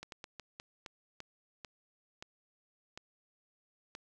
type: slowing click train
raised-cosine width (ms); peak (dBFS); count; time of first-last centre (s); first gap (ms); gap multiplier
0.2; -27; 11; 0.03-3.951; 92; 1.3
effects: none